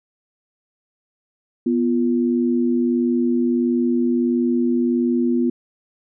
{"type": "tone pair together", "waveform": "sine", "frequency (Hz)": [245, 346.5], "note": ["B3", "F4"], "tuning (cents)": [-14, -14], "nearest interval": "tritone", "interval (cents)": 600, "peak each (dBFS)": [-17, -21], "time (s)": [1.66, 5.5], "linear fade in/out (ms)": 5, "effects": []}